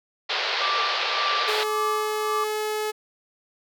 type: band-pass noise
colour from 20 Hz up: white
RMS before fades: -26 dBFS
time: 0.29-1.64 s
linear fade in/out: 10 ms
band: 410 to 4600 Hz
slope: 48 dB/octave
type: tone with tremolo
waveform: sine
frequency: 1174 Hz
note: D6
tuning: 1 cent flat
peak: -23 dBFS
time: 0.61-2.44 s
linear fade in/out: 2 ms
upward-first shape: sine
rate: 1.8 Hz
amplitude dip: 70%
type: tone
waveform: sawtooth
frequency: 427.6 Hz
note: A4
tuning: 49 cents flat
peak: -21 dBFS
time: 1.47-2.92 s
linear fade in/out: 20 ms
effects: none